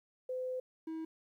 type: tone pair in turn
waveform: sine / triangle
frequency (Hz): 510 / 321.3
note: C5 / E4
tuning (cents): -44 / -44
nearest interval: minor sixth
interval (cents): 800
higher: first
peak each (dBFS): -35 / -36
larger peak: first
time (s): 0.29-0.6 / 0.87-1.05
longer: first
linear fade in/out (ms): 5
effects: 12-bit